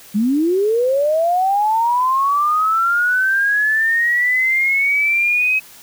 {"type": "linear sweep", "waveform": "sine", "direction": "up", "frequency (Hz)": [196, 2551], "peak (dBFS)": -13, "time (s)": [0.14, 5.6], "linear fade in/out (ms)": 20, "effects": ["white hiss -42 dBFS RMS until 5.82 s"]}